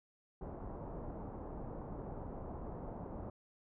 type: low-pass noise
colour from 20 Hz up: pink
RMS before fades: -45 dBFS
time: 0.41-3.3 s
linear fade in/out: 5 ms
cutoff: 930 Hz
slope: 24 dB/octave
effects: none